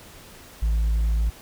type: tone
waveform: sine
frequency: 55 Hz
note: A1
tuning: in tune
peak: -16 dBFS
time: 0.62-1.3 s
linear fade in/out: 10 ms
effects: tanh soft clip ceiling -18 dBFS + pink hiss -46 dBFS RMS until 1.41 s